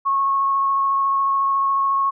sine tone with vibrato, 1096 Hz, C#6, 20 cents flat, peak -16 dBFS, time 0.05-2.11 s, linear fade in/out 20 ms, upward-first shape triangle, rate 14 Hz, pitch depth 11 cents each way, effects none

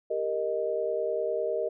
sine chord, Eb major, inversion first, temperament equal with one note detuned, 396.3 / 466.2 / 622.3 Hz, G4 / Bb4 / Eb5, +19 / 0 / 0 cents, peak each -33 / -30 / -30 dBFS, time 0.1-1.69 s, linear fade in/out 10 ms, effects none

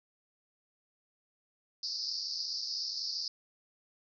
white band-pass noise, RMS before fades -37 dBFS, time 1.83-3.28 s, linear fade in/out 2 ms, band 4500 to 5300 Hz, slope 96 dB/octave, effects none

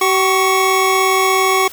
25% pulse tone pair together, 381.7 / 1108 Hz, G4 / C#6, -46 / -1 cents, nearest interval octave + tritone, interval 1845 cents, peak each -11 dBFS, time 0.01-1.68 s, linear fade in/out 5 ms, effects white hiss -36 dBFS RMS until 1.72 s

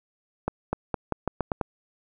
accelerating click train, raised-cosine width 1 ms, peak -11 dBFS, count 8, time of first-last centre 0.48-1.612 s, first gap 250 ms, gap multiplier 0.85, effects none

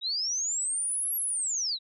sine linear two-way sweep, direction up then down, 3729 to 11530 to 3729 Hz, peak -27 dBFS, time 0.01-1.79 s, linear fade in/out 50 ms, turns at 1.16 s, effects none

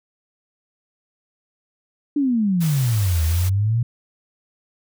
sine exponential two-way sweep, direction down then up, 298.5 to 77.78 to 121.5 Hz, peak -16 dBFS, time 2.16-3.83 s, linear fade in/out 5 ms, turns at 3.23 s
white noise, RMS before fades -32 dBFS, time 2.6-3.5 s, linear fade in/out 20 ms
effects none

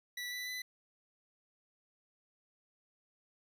25% pulse tone with pitch steps, 1961 / 1980.4 / 1999.9 Hz, B6 / B6 / B6, -13 / +4 / +21 cents, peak -35 dBFS, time 0.17-0.62 s, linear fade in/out 5 ms, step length 150 ms, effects 12-bit

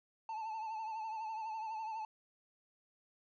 triangle tone with vibrato, 880 Hz, A5, in tune, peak -37 dBFS, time 0.29-2.05 s, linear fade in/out 2 ms, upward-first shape triangle, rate 12 Hz, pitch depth 64 cents each way, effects resampled to 16000 Hz + 13-bit

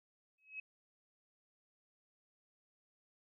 sine tone with exponential growth, 2561 Hz, D#7, 49 cents sharp, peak -39 dBFS, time 0.38-0.6 s, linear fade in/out 5 ms, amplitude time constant 46 ms, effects none

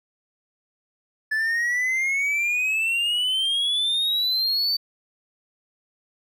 triangle exponential sweep, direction up, 1730 to 4591 Hz, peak -19 dBFS, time 1.31-4.77 s, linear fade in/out 10 ms, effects none

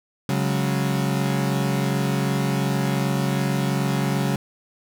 35% pulse chord, C# suspended fourth, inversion none, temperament equal, 138.59 / 185 / 207.7 Hz, C#3 / F#3 / G#3, 0 / 0 / 0 cents, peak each -21 / -24 / -26 dBFS, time 0.29-4.36 s, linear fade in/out 2 ms, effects none

